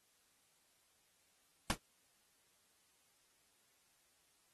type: noise with exponential decay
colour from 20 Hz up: pink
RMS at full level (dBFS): -29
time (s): 1.7-1.78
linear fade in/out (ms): 1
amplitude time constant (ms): 17
effects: white hiss -74 dBFS RMS until 4.53 s + AAC 32 kbps